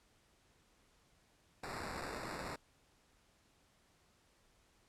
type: noise with sample-and-hold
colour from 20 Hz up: blue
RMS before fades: -44 dBFS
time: 1.63-2.56 s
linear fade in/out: 5 ms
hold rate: 3150 Hz
effects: pink hiss -71 dBFS RMS until 4.88 s + low-pass 10000 Hz 12 dB/octave